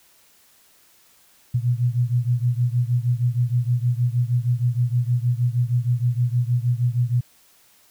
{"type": "beating tone pair", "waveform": "sine", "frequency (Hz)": [119.6, 126], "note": ["A#2", "B2"], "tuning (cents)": [45, 35], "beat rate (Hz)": 6.4, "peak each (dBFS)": [-20, -22], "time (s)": [1.54, 7.21], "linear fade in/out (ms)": 10, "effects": ["white hiss -56 dBFS RMS until 7.9 s"]}